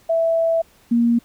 sine tone pair in turn, 659.3 / 235.1 Hz, E5 / A#3, 0 / +15 cents, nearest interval octave + tritone, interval 1785 cents, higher first, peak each -15 / -13 dBFS, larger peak second, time 0.09-0.62 / 0.91-1.19 s, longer first, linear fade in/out 10 ms, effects pink hiss -54 dBFS RMS until 1.24 s

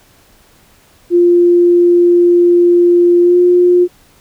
sine tone with pitch glide, 349.2 to 355.5 Hz, F4 to F4, 0 to +31 cents, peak -5 dBFS, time 1.1-3.88 s, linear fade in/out 50 ms, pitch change +31 cents, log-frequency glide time 3.22-3.37 s, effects pink hiss -48 dBFS RMS until 4.2 s

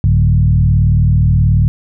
sine tone with frequency modulation, 104.1 Hz, G#2, 5 cents sharp, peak -7 dBFS, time 0.04-1.68 s, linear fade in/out 0 ms, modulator 38.6 Hz, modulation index 1.3, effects none

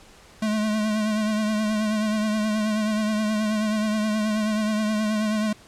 square tone with vibrato, 214.4 Hz, A3, 45 cents flat, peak -22 dBFS, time 0.42-5.53 s, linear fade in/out 5 ms, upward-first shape triangle, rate 9.4 Hz, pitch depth 45 cents each way, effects pink hiss -50 dBFS RMS until 5.67 s + low-pass 9000 Hz 12 dB/octave

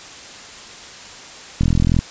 click train, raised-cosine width 5 ms, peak -4 dBFS, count 17, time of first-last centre 1.61-1.99 s, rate 42.1 Hz, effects white hiss -37 dBFS RMS until 2.1 s + resampled to 16000 Hz

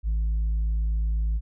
sine tone, 54.1 Hz, A1, 29 cents flat, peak -19 dBFS, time 0.03-1.41 s, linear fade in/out 50 ms, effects tanh soft clip ceiling -21 dBFS

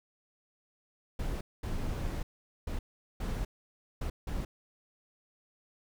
brown noise bursts at uneven times, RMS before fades -34 dBFS, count 6, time 1.19-1.41 / 1.63-2.23 / 2.67-2.79 / 3.2-3.45 / 4.01-4.1 / 4.27-4.45 s, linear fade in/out 5 ms, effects none

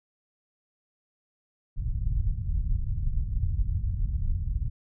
pink low-pass noise, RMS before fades -27 dBFS, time 1.76-4.7 s, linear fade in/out 20 ms, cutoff 110 Hz, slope 24 dB/octave, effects none

